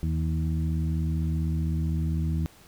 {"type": "harmonic tone with a mistuned harmonic", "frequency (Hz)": 79.9, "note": "D#2", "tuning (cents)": 47, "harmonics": [1, 2, 3, 4], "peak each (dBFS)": [-26, -28, -37, -39], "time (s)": [0.03, 2.46], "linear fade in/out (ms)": 0, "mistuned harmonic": 3, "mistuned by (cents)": -31, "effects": ["pink hiss -54 dBFS RMS until 2.67 s"]}